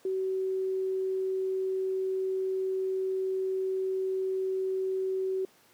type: tone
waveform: sine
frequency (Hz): 378.9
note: F#4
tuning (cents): +41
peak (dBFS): -27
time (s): 0.05-5.45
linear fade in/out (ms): 2
effects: pink hiss -61 dBFS RMS until 5.73 s + high-pass 200 Hz 12 dB/octave